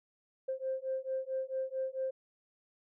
sine beating tone pair, 524 / 528.5 Hz, C5 / C5, +2 / +17 cents, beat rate 4.5 Hz, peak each -36 / -36 dBFS, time 0.48-2.11 s, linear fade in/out 10 ms, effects tanh soft clip ceiling -26 dBFS

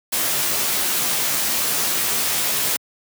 white noise with comb filter, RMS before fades -21 dBFS, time 0.12-2.77 s, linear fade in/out 10 ms, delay 14 ms, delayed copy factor +0.75, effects high-pass 100 Hz 12 dB/octave

